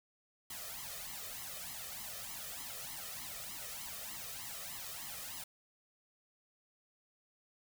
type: noise with flanger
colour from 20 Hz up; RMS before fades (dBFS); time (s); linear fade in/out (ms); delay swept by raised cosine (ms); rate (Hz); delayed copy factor
white; -45; 0.5-5.44; 5; 0.97 to 1.66; 3.3; +0.95
effects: none